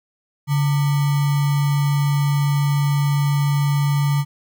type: tone with sample-and-hold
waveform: sine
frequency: 142.9 Hz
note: D3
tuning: 47 cents flat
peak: -15 dBFS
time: 0.47-4.25 s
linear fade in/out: 50 ms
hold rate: 1050 Hz
effects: none